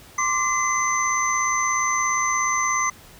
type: tone cluster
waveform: sine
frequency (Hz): 1053 / 1170 / 2044 / 6130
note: C6 / D6 / C7 / G8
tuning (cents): +11 / -7 / -41 / -40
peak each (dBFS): -25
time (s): 0.18-2.9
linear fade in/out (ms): 5
effects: pink hiss -47 dBFS RMS until 3.19 s